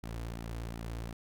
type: tone with flanger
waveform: sawtooth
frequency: 57 Hz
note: A#1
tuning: 38 cents flat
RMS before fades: -40 dBFS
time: 0.03-1.13 s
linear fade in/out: 5 ms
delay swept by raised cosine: 1.8 to 5.3 ms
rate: 2.7 Hz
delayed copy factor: -0.6
effects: none